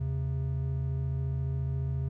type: tone pair together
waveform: triangle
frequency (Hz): 79.8 / 134.21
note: D#2 / C3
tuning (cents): +44 / +44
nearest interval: major sixth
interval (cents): 900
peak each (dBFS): -31 / -28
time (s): 0-2.09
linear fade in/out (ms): 10
effects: none